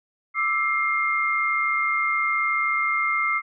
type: tone cluster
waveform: sine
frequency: 1184 / 1323 / 2118 Hz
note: D6 / E6 / C7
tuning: +14 / +6 / +21 cents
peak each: -27 / -27 / -22 dBFS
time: 0.34-3.42 s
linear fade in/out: 50 ms
effects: none

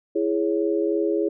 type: chord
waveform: sine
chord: C# minor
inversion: first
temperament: just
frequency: 332.6 / 415.8 / 554.4 Hz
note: E4 / G#4 / C#5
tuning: +16 / +2 / 0 cents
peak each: -23 / -23 / -28 dBFS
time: 0.15-1.29 s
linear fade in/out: 10 ms
effects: none

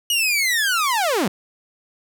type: linear sweep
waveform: sawtooth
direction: down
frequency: 2922 to 158.2 Hz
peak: -14 dBFS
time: 0.1-1.28 s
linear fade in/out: 2 ms
effects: none

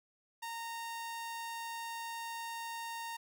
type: tone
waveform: sawtooth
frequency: 923 Hz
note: A#5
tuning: 17 cents flat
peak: -36 dBFS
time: 0.42-3.17 s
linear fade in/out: 10 ms
effects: none

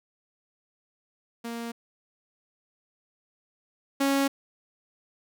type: tone pair in turn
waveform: sawtooth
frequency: 233.1 / 275.6 Hz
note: A#3 / C#4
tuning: 0 / -10 cents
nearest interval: minor third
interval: 290 cents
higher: second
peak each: -29 / -18 dBFS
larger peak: second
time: 1.44-1.72 / 4-4.28 s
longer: neither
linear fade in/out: 10 ms
effects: none

